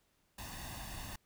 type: noise with comb filter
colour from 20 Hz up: pink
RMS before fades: -45 dBFS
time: 0.38-1.16 s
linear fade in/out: 5 ms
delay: 1.1 ms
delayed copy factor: +0.7
effects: pink hiss -75 dBFS RMS until 1.25 s